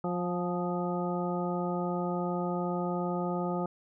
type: harmonic tone with a mistuned harmonic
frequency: 177.3 Hz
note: F3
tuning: 26 cents sharp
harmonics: 1 / 2 / 3 / 4 / 5 / 7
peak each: -32 / -35 / -37 / -38 / -39 / -40 dBFS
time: 0.04-3.66 s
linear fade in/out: 2 ms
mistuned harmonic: 5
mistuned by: -40 cents
effects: none